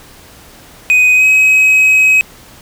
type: tone with pitch glide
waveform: triangle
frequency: 2500 to 2542 Hz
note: D#7 to D#7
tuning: +8 to +36 cents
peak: -4 dBFS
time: 0.9-2.21 s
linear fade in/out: 0 ms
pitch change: +28 cents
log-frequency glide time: 1.15-1.25 s
effects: pink hiss -39 dBFS RMS until 2.61 s